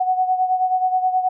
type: beating tone pair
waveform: sine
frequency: 740 / 749.4 Hz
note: F#5 / F#5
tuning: 0 / +22 cents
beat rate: 9.4 Hz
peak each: -17 / -23 dBFS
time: 0-1.29 s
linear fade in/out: 10 ms
effects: none